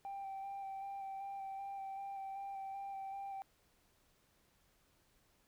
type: tone with vibrato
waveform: sine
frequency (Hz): 784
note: G5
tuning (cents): 0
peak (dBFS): -40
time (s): 0.05-3.42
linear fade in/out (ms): 0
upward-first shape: square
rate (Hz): 2.6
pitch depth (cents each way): 14
effects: tanh soft clip ceiling -40 dBFS + pink hiss -73 dBFS RMS until 5.47 s